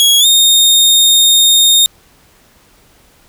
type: tone with pitch glide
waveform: sawtooth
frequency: 3322 to 3686 Hz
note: G#7 to A#7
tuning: 0 to -20 cents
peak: -3 dBFS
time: 0-1.86 s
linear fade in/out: 0 ms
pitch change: +180 cents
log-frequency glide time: 0.2-0.26 s
effects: pink hiss -48 dBFS RMS until 3.28 s